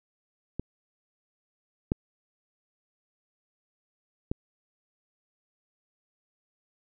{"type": "clicks", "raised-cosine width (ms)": 3, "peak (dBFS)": [-18, -11, -15], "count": 3, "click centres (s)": [0.596, 1.919, 4.315], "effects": []}